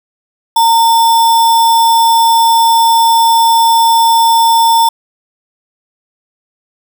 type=tone with sample-and-hold; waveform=sine; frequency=915 Hz; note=A#5; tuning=32 cents flat; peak=-5 dBFS; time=0.56-4.89 s; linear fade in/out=5 ms; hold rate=4410 Hz; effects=none